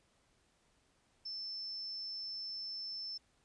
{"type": "tone", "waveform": "sine", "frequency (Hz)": 5300, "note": "E8", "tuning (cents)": 9, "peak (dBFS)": -40, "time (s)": [1.25, 3.18], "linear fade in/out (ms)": 10, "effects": ["pink hiss -73 dBFS RMS until 3.44 s", "resampled to 22050 Hz"]}